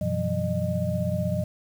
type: tone cluster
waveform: sine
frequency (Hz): 94.5 / 124.1 / 168.3 / 184.2 / 610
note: F#2 / B2 / E3 / F#3 / D#5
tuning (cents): +37 / +9 / +36 / -7 / -34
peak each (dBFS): -30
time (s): 0.01-1.44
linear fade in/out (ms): 5
effects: 8-bit